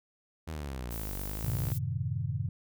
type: exponential two-way sweep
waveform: sawtooth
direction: down then up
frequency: 82.4 to 47.79 to 63.1 Hz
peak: -32 dBFS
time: 0.47-1.73 s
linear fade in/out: 10 ms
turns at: 1.16 s
type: noise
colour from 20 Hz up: violet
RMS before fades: -42 dBFS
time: 0.9-1.79 s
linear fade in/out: 20 ms
type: chord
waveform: sine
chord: F# diminished seventh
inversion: none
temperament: equal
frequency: 92.5 / 110 / 130.81 / 155.56 Hz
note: F#2 / A2 / C3 / Eb3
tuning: 0 / 0 / 0 / 0 cents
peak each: -36 / -35 / -34 / -38 dBFS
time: 1.44-2.49 s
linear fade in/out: 5 ms
effects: none